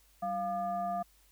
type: tone with frequency modulation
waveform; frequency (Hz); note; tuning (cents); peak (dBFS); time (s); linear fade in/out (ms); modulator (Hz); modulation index
sine; 698.5; F5; 0; -31; 0.22-1.03; 10; 506; 0.64
effects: added 50 Hz sine -65 dBFS peak until 1.31 s + white hiss -66 dBFS RMS until 1.31 s